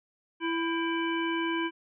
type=harmonic tone with a mistuned harmonic; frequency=332.4 Hz; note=E4; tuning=15 cents sharp; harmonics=1 / 3 / 5 / 7 / 9; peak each=-29 / -34 / -36 / -37 / -39 dBFS; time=0.4-1.71 s; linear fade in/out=50 ms; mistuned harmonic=5; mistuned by=-69 cents; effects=none